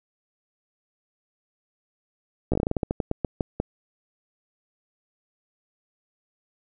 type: slowing click train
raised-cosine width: 2 ms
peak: -10 dBFS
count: 16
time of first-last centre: 2.52-3.601 s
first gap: 15 ms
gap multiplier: 1.2
effects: none